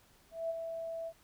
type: tone with ADSR envelope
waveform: sine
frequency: 659.3 Hz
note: E5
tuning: in tune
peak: -31 dBFS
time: 0.31-1.13 s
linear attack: 190 ms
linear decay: 23 ms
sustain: -6 dB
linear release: 58 ms
effects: pink hiss -65 dBFS RMS until 1.23 s